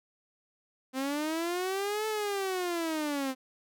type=linear two-way sweep; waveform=sawtooth; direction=up then down; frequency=257.1 to 437.8 to 257.1 Hz; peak=-26 dBFS; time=0.93-3.35 s; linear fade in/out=50 ms; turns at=2.07 s; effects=none